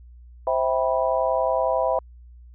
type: chord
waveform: sine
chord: C major seventh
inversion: none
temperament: just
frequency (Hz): 523.3 / 654.1 / 784.9 / 981.1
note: C5 / E5 / G5 / B5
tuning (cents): 0 / -14 / +2 / -12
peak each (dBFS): -24 / -23 / -28 / -26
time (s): 0.47-1.99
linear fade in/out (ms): 2
effects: added 60 Hz sine -43 dBFS peak until 2.54 s